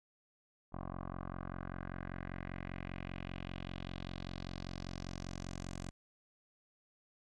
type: tone with low-pass filter sweep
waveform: 10% pulse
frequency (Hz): 45.09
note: F#1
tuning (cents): -44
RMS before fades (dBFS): -44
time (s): 0.72-5.91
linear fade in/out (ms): 20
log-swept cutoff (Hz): 1000 to 7700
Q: 2.5
effects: none